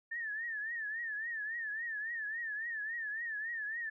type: tone with vibrato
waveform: sine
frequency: 1784 Hz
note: A6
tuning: 23 cents sharp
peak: -36 dBFS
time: 0.11-3.9 s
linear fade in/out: 10 ms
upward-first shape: triangle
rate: 3.6 Hz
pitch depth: 130 cents each way
effects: none